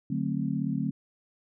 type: chord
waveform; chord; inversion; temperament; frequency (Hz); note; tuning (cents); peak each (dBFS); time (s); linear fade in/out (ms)
sine; D dominant seventh; none; just; 146.83 / 183.54 / 220.2 / 264.3; D3 / F#3 / A3 / C4; 0 / -14 / +2 / +18; -32; 0.1-0.91; 5
effects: none